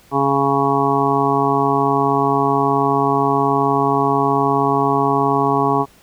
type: harmonic tone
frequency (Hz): 138.8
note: C#3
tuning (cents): +3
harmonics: 1 / 2 / 3 / 5 / 6 / 7 / 8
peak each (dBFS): -24 / -21 / -20 / -23 / -21 / -22 / -20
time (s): 0.11-5.86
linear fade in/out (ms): 50
effects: pink hiss -50 dBFS RMS until 6.02 s